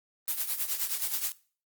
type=noise with tremolo; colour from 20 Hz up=blue; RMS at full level=-28 dBFS; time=0.28-1.32 s; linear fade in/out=0 ms; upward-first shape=triangle; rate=9.5 Hz; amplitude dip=80%; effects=noise-tail reverb RT60 0.4 s tail -19 dB re dry + Opus 32 kbps